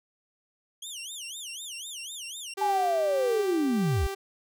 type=tone with vibrato; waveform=20% pulse; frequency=3160 Hz; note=G7; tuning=13 cents sharp; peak=-31 dBFS; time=0.82-2.54 s; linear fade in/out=5 ms; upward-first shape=sine; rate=4 Hz; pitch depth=260 cents each way
type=tone with tremolo; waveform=sawtooth; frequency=391.4 Hz; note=G4; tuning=3 cents flat; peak=-27 dBFS; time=2.57-4.15 s; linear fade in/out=10 ms; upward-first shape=sine; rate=1.6 Hz; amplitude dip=30%
type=linear sweep; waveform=sine; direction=down; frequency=850 to 51.6 Hz; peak=-23 dBFS; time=2.61-4.07 s; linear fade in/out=5 ms
effects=none